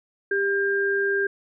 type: tone pair together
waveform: sine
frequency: 396.5 / 1600 Hz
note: G4 / G6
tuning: +20 / +35 cents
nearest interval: 2 octaves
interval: 2415 cents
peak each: -23 dBFS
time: 0.31-1.27 s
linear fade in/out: 5 ms
effects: none